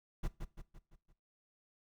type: noise with echo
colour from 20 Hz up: brown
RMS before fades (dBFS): -34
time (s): 0.23-0.28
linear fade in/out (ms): 10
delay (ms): 170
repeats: 5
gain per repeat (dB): -6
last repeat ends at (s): 1.13
effects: noise-tail reverb RT60 0.3 s tail -18 dB re dry

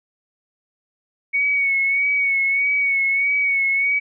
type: tone with vibrato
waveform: sine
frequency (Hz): 2227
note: C#7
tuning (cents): +7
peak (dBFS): -16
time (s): 1.33-4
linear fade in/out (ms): 20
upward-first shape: sine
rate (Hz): 1.6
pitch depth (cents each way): 37
effects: none

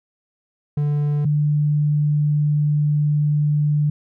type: tone pair in turn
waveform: triangle / sine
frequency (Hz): 146.83 / 148.45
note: D3 / D3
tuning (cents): 0 / +19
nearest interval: unison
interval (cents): 19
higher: second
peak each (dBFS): -15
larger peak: neither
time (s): 0.77-1.25 / 1.25-3.9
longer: second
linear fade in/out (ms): 5
effects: none

